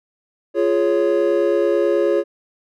triangle chord, Db major, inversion first, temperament just, 346.5 / 415.8 / 554.4 Hz, F4 / Ab4 / Db5, -14 / +2 / 0 cents, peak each -17 dBFS, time 0.54-2.24 s, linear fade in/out 50 ms, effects none

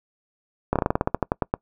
slowing click train, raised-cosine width 1 ms, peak -6 dBFS, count 14, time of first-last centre 0.73-1.54 s, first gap 27 ms, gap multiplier 1.13, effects noise-tail reverb RT60 0.1 s tail -25 dB re dry

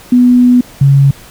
sine tone pair in turn, 246.9 / 138.57 Hz, B3 / C#3, 0 / 0 cents, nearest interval minor seventh, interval 1000 cents, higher first, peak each -3 dBFS, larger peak neither, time 0.12-0.61 / 0.81-1.11 s, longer first, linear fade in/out 5 ms, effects pink hiss -36 dBFS RMS until 1.3 s

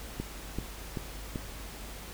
click train, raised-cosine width 3 ms, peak -20 dBFS, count 4, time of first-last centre 0.2-1.358 s, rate 2.59 Hz, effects added 50 Hz sine -44 dBFS peak until 2.13 s + pink hiss -45 dBFS RMS until 2.13 s

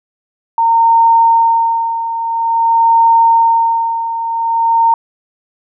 sine tone with tremolo, 917 Hz, A#5, 29 cents flat, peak -5 dBFS, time 0.58-4.94 s, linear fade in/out 2 ms, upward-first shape sine, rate 0.49 Hz, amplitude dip 70%, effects none

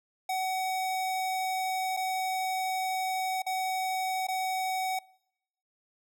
square tone with dropouts, 752 Hz, F#5, 28 cents sharp, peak -29 dBFS, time 0.29-4.99 s, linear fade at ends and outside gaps 5 ms, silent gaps 1.967-1.971 / 3.421-3.464 / 4.27-4.284 s, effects noise-tail reverb RT60 0.8 s tail -26 dB re dry

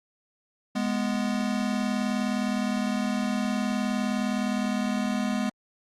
square tone pair together, 207.4 / 246.9 Hz, G#3 / B3, -2 / 0 cents, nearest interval minor third, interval 302 cents, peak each -28 / -29 dBFS, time 0.75-5.5 s, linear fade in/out 10 ms, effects low-pass 8000 Hz 12 dB/octave + Opus 48 kbps

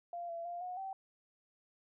sine tone with pitch steps, 693 / 675 / 697 / 726 / 771 Hz, F5 / E5 / F5 / F#5 / G5, -14 / +41 / -4 / -33 / -29 cents, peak -39 dBFS, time 0.13-0.93 s, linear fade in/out 2 ms, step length 160 ms, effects none

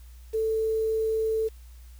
sine tone with quantisation, 442 Hz, A4, 8 cents sharp, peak -23 dBFS, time 0.33-1.49 s, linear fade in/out 20 ms, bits 8, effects added 60 Hz sine -44 dBFS peak until 1.99 s + white hiss -60 dBFS RMS until 1.99 s

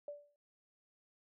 sine tone with exponential decay, 582 Hz, D5, 16 cents flat, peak -39 dBFS, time 0.08-0.36 s, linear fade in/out 2 ms, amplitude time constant 60 ms, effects none

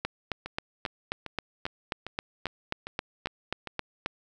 two click trains, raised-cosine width 0.3 ms, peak -13 / -20 dBFS, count 16 / 9, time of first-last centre 0.05-4.061 / 0.46-3.673 s, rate 3.74 / 2.49 Hz, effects none

